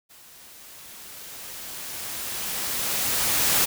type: noise with level ramp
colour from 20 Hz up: white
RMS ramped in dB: -50 to -20 dBFS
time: 0.09-3.66 s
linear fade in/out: 20 ms
effects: none